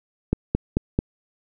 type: click train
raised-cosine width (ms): 3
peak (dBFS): -6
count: 4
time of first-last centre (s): 0.33-0.989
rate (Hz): 4.55
effects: none